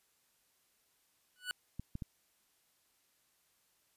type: tone with exponential growth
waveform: 25% pulse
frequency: 1480 Hz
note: F#6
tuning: in tune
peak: -29 dBFS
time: 1.36-1.51 s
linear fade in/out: 0 ms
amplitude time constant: 31 ms
type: clicks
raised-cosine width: 5 ms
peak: -28 dBFS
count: 3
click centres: 1.796 / 1.954 / 2.022 s
effects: white hiss -74 dBFS RMS until 3.96 s + resampled to 32000 Hz